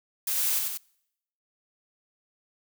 blue noise with echo, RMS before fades -28 dBFS, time 0.27-0.59 s, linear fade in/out 5 ms, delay 93 ms, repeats 2, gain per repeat -3 dB, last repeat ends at 0.776 s, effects noise-tail reverb RT60 0.8 s tail -26 dB re dry

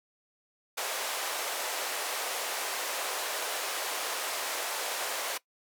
pink band-pass noise, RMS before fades -34 dBFS, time 0.77-5.38 s, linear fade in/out 10 ms, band 490 to 15000 Hz, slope 24 dB/octave, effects noise-tail reverb RT60 0.1 s tail -20 dB re dry

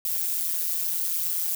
violet noise with amplitude modulation, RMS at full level -23 dBFS, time 0.05-1.55 s, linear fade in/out 2 ms, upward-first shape sine, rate 170 Hz, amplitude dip 90%, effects none

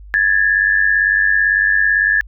sine tone pair together, 1667.1 / 1765 Hz, G#6 / A6, +6 / +5 cents, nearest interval minor second, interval 99 cents, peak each -14 dBFS, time 0.14-2.21 s, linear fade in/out 0 ms, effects added 50 Hz sine -34 dBFS peak until 2.27 s

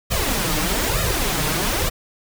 pink noise with flanger, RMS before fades -21 dBFS, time 0.1-1.9 s, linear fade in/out 20 ms, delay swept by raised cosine 1.6 to 6.6 ms, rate 1.1 Hz, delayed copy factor +0.75, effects none

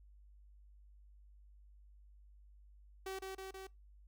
sawtooth tone with echo, 382.4 Hz, G4, 43 cents flat, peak -37 dBFS, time 3.06-3.19 s, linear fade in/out 5 ms, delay 160 ms, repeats 3, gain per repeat -2 dB, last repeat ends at 3.67 s, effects noise-tail reverb RT60 0.2 s tail -23 dB re dry + added 50 Hz sine -58 dBFS peak until 4.07 s

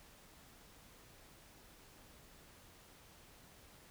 silence, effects pink hiss -61 dBFS RMS until 3.9 s

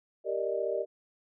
sine chord, Eb major seventh, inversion first, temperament equal, 392 / 466.2 / 587.3 / 622.3 Hz, G4 / Bb4 / D5 / Eb5, 0 / 0 / 0 / 0 cents, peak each -34 dBFS, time 0.24-0.86 s, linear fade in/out 50 ms, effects none

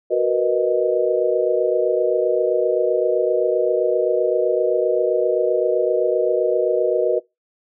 sine chord, B major seventh, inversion second, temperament equal, 370 / 466.2 / 493.9 / 622.3 Hz, F#4 / A#4 / B4 / D#5, 0 / 0 / 0 / 0 cents, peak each -21 dBFS, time 0.1-7.2 s, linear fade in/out 20 ms, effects noise-tail reverb RT60 0.2 s tail -23 dB re dry

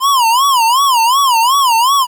square tone with vibrato, 1009 Hz, B5, 37 cents sharp, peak -9 dBFS, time 0-2.07 s, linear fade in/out 50 ms, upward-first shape sine, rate 2.7 Hz, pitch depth 200 cents each way, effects 8-bit

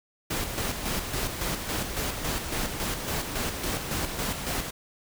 pink noise with tremolo, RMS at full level -29 dBFS, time 0.3-4.71 s, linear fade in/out 10 ms, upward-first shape square, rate 3.6 Hz, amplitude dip 45%, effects none

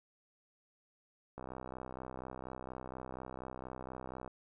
click train, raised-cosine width 1 ms, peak -30 dBFS, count 187, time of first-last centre 1.38-4.277 s, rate 64.2 Hz, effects none

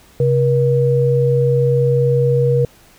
sine tone pair together, 133.7 / 478.2 Hz, C3 / A#4, +38 / +44 cents, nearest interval octave + minor seventh, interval 2206 cents, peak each -14 dBFS, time 0.2-2.65 s, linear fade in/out 2 ms, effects pink hiss -48 dBFS RMS until 2.98 s

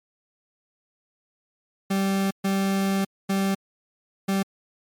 40% pulse tone bursts at uneven times, 194.8 Hz, G3, 11 cents flat, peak -20 dBFS, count 4, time 1.9-2.31 / 2.44-3.05 / 3.29-3.55 / 4.28-4.43 s, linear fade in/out 10 ms, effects MP3 96 kbps

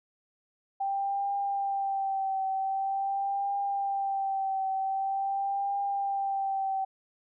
sine tone with vibrato, 784 Hz, G5, in tune, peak -27 dBFS, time 0.8-6.85 s, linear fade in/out 10 ms, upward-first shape triangle, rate 0.45 Hz, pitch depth 37 cents each way, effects none

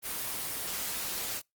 white noise, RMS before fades -35 dBFS, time 0.02-1.42 s, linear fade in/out 50 ms, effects noise-tail reverb RT60 0.2 s tail -26 dB re dry + Opus 24 kbps

